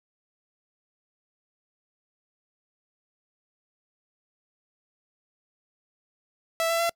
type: tone with pitch steps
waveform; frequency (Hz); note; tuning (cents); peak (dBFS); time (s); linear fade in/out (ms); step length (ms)
sawtooth; 659.3 / 668.5 / 677.8; E5 / E5 / E5; 0 / +24 / +48; -19; 6.6-6.894; 0; 98
effects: noise-tail reverb RT60 0.1 s tail -26 dB re dry